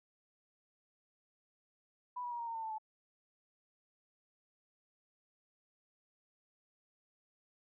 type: tone with pitch steps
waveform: sine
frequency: 987.8 / 969.7 / 951.9 / 934.5 / 917.4 / 900.6 / 884.1 / 867.9 Hz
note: B5 / B5 / A#5 / A#5 / A#5 / A5 / A5 / A5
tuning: 0 / -32 / +36 / +4 / -28 / +40 / +8 / -24 cents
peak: -38 dBFS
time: 2.16-2.784 s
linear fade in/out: 10 ms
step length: 78 ms
effects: none